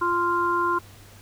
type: harmonic tone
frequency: 348.1 Hz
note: F4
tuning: 6 cents flat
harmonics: 1 / 3 / 4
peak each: -27 / -22 / -27 dBFS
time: 0.01-0.79 s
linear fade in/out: 10 ms
effects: added 99 Hz sine -48 dBFS peak until 1.21 s + pink hiss -50 dBFS RMS until 1.21 s